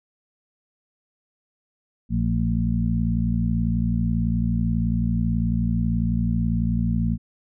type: harmonic tone with a mistuned harmonic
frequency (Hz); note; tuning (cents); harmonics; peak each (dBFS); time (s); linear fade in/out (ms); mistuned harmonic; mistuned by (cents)
58.27; A#1; 0; 1 / 2 / 3 / 4; -25 / -25 / -25 / -25; 2.09-7.18; 50; 4; -48
effects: none